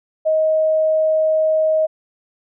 sine tone, 629 Hz, D#5, 19 cents sharp, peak -13 dBFS, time 0.25-1.87 s, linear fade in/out 20 ms, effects none

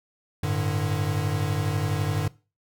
square chord, G suspended second, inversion none, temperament equal with one note detuned, 98 / 110 / 149.05 Hz, G2 / A2 / D3, 0 / 0 / +26 cents, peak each -28 / -31 / -28 dBFS, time 0.43-2.28 s, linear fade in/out 5 ms, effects noise-tail reverb RT60 0.3 s tail -19 dB re dry

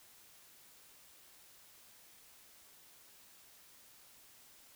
silence, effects white hiss -61 dBFS RMS until 4.75 s

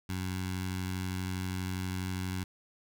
15% pulse tone with notch filter, 92.4 Hz, F#2, 2 cents flat, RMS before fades -35 dBFS, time 0.09-2.44 s, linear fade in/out 5 ms, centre 520 Hz, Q 0.51, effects none

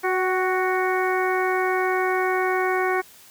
harmonic tone with a mistuned harmonic, 370 Hz, F#4, in tune, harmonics 1 / 2 / 3 / 4 / 5 / 6, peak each -23 / -26 / -28 / -29 / -30 / -31 dBFS, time 0.03-3.02 s, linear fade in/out 20 ms, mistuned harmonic 2, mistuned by +26 cents, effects white hiss -49 dBFS RMS until 3.3 s

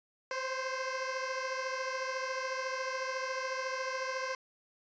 15% pulse beating tone pair, 519 / 533 Hz, C5 / C5, -14 / +32 cents, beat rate 14 Hz, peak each -29 / -33 dBFS, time 0.31-4.35 s, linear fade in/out 2 ms, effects resampled to 16000 Hz

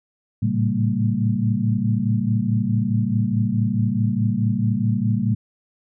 sine tone cluster, 109.6 / 114.3 / 138 / 194.3 / 227.1 Hz, A2 / A#2 / C#3 / G3 / A#3, -6 / -34 / -7 / -15 / -45 cents, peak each -25 / -22 / -29 / -23 / -24 dBFS, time 0.42-5.35 s, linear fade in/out 10 ms, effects none

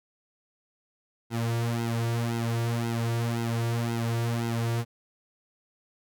sawtooth tone with flanger, 116.54 Hz, A#2, in tune, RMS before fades -28 dBFS, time 1.3-4.85 s, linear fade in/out 50 ms, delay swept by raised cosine 1.7 to 3.9 ms, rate 1.9 Hz, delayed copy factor -0.95, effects none

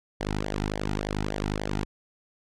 sawtooth tone with flanger, 51.2 Hz, G#1, 24 cents flat, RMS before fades -30 dBFS, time 0.2-1.85 s, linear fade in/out 10 ms, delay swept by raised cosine 0.75 to 1.85 ms, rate 3.5 Hz, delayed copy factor -0.85, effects low-pass 7000 Hz 12 dB/octave

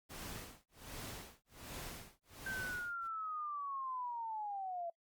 pink noise with tremolo, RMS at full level -46 dBFS, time 0.09-3.08 s, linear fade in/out 20 ms, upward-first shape sine, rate 1.3 Hz, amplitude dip 100%
sine linear sweep, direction down, 1568 to 669 Hz, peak -39 dBFS, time 2.46-4.9 s, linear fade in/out 5 ms
effects noise-tail reverb RT60 0.1 s tail -24 dB re dry + Opus 48 kbps

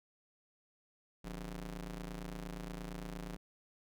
sawtooth ring-modulated tone, 110 Hz, A2, in tune, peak -35 dBFS, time 1.24-3.37 s, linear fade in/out 10 ms, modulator 69.3 Hz, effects none

